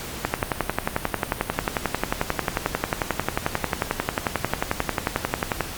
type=click train; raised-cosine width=0.5 ms; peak=-5 dBFS; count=61; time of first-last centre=0.25-5.607 s; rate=11.2 Hz; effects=pink hiss -34 dBFS RMS until 5.77 s + Opus 48 kbps